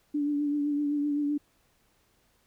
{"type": "tone with vibrato", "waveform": "sine", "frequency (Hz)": 291.2, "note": "D4", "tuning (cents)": -15, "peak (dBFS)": -25, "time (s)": [0.14, 1.38], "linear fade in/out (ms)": 10, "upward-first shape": "triangle", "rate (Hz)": 7.8, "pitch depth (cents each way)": 35, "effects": ["pink hiss -68 dBFS RMS until 2.46 s"]}